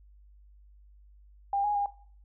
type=tone with pitch steps; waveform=sine; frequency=799 / 829 / 810 Hz; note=G5 / G#5 / G#5; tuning=+33 / -3 / -43 cents; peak=-25 dBFS; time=1.53-1.86 s; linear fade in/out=2 ms; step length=110 ms; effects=noise-tail reverb RT60 0.5 s tail -18 dB re dry + added 50 Hz sine -53 dBFS peak until 2.24 s